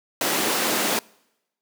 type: high-pass noise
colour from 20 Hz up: pink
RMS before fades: -23 dBFS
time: 0.21-0.99 s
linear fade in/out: 2 ms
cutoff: 220 Hz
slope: 24 dB/octave
effects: noise-tail reverb RT60 0.9 s tail -26 dB re dry